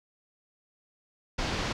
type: low-pass noise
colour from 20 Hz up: pink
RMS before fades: -31 dBFS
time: 1.38-1.73 s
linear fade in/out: 10 ms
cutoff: 5700 Hz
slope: 24 dB/octave
effects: none